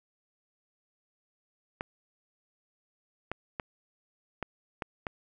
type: clicks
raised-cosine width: 0.5 ms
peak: -18 dBFS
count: 6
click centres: 1.809 / 3.316 / 3.598 / 4.427 / 4.822 / 5.068 s
effects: none